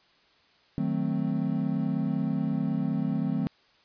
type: chord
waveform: triangle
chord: D# diminished seventh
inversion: none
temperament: equal with one note detuned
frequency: 155.56 / 185 / 221.1 / 261.6 Hz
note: D#3 / F#3 / A3 / C4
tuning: 0 / 0 / +9 / 0 cents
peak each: -29 dBFS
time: 0.78-3.47 s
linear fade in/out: 0 ms
effects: white hiss -62 dBFS RMS until 3.84 s + resampled to 11025 Hz